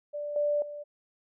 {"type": "tone with level steps", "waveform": "sine", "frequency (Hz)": 587.3, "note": "D5", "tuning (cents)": 0, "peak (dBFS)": [-32, -24, -37], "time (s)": [0.13, 0.84], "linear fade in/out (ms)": 20, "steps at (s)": [0.36, 0.62], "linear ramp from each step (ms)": 2, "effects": []}